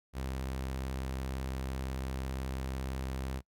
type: tone with vibrato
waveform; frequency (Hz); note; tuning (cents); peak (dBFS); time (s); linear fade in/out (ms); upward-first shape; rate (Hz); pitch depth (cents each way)
sawtooth; 65.8; C2; +10; -31; 0.13-3.42; 50; sine; 18; 36
effects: noise-tail reverb RT60 0.1 s tail -22 dB re dry